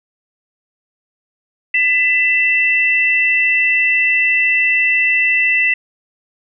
sine tone pair together, 2001 / 2667 Hz, B6 / E7, +22 / +20 cents, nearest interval perfect fourth, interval 498 cents, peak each -14 / -14 dBFS, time 1.74-5.74 s, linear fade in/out 5 ms, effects none

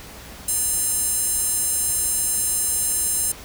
square tone with high-pass filter, 579 Hz, D5, 25 cents flat, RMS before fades -22 dBFS, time 0.48-3.32 s, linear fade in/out 5 ms, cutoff 9000 Hz, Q 3.5, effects added 60 Hz sine -45 dBFS peak until 3.44 s + pink hiss -40 dBFS RMS until 3.44 s

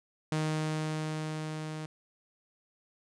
sawtooth tone with level ramp, 155.56 Hz, D#3, in tune, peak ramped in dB -24 to -33 dBFS, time 0.32-1.86 s, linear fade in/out 2 ms, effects resampled to 22050 Hz

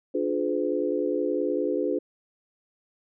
sine chord, D diminished seventh, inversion none, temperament just, 293.7 / 352.4 / 422.9 / 507.5 Hz, D4 / F4 / Ab4 / Cb5, 0 / +16 / +31 / +47 cents, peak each -29 dBFS, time 0.14-1.99 s, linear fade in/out 10 ms, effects none

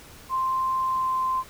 sine tone with pitch glide, 1046.5 to 1039.9 Hz, C6 to C6, 0 to -11 cents, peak -22 dBFS, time 0.29-1.44 s, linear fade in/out 50 ms, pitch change -11 cents, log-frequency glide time 0.77-1.11 s, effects pink hiss -47 dBFS RMS until 1.49 s

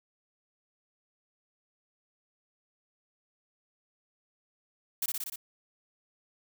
blue noise with echo, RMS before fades -30 dBFS, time 5.02-5.06 s, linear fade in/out 5 ms, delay 60 ms, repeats 5, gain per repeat -2 dB, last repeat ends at 5.36 s, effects none

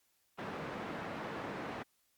pink band-pass noise, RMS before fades -42 dBFS, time 0.38-1.83 s, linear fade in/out 10 ms, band 180 to 1800 Hz, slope 12 dB/octave, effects white hiss -75 dBFS RMS until 2.17 s + Opus 48 kbps

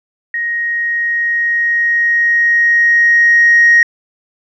sine tone with level ramp, 1876 Hz, A#6, 11 cents sharp, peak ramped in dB -15 to -3 dBFS, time 0.34-3.83 s, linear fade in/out 2 ms, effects tanh soft clip ceiling -1 dBFS

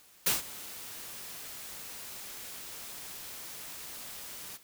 white noise with ADSR envelope, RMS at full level -25 dBFS, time 0.26-4.58 s, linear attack 8 ms, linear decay 150 ms, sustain -19 dB, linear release 25 ms, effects white hiss -59 dBFS RMS until 4.63 s

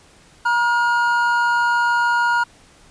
triangle tone pair together, 953 / 1426.7 Hz, A#5 / F6, +38 / +37 cents, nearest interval perfect fifth, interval 699 cents, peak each -16 dBFS, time 0.45-2.44 s, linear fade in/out 10 ms, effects pink hiss -50 dBFS RMS until 2.9 s + resampled to 22050 Hz

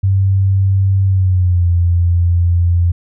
sine tone with pitch glide, 96.7 to 86.65 Hz, G2 to F2, -23 to -13 cents, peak -9 dBFS, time 0.03-2.92 s, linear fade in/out 10 ms, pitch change -190 cents, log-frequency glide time 1.05-1.68 s, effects none

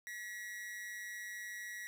45% pulse tone with amplitude modulation, 1921 Hz, B6, 48 cents flat, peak -40 dBFS, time 0.07-1.87 s, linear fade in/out 0 ms, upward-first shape sine, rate 204 Hz, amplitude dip 65%, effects none

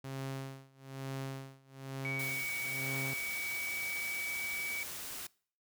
sawtooth tone with tremolo, 134.7 Hz, C#3, 49 cents flat, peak -33 dBFS, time 0.04-3.14 s, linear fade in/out 5 ms, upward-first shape sine, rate 1.1 Hz, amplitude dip 95%
sine tone with pitch glide, 2255 to 2277 Hz, C#7 to C#7, +29 to +46 cents, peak -36 dBFS, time 2.05-4.83 s, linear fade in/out 0 ms, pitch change +17 cents, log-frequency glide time 2.38-4.08 s
white noise, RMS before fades -43 dBFS, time 2.19-5.27 s, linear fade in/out 5 ms
effects noise-tail reverb RT60 0.5 s tail -24 dB re dry

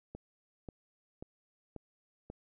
click train, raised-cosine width 2 ms, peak -30 dBFS, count 5, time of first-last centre 0.15-2.301 s, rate 1.86 Hz, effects none

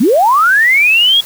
sine linear sweep, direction up, 185 to 3373 Hz, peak -6 dBFS, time 0-1.21 s, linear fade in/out 10 ms, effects white hiss -31 dBFS RMS until 1.25 s

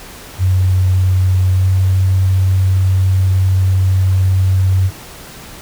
sine tone with pitch glide, 92.9 to 94.2 Hz, F#2 to F#2, +7 to +32 cents, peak -9 dBFS, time 0.38-4.91 s, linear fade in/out 50 ms, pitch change +25 cents, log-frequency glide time 1.54-1.7 s, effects pink hiss -34 dBFS RMS until 5.61 s

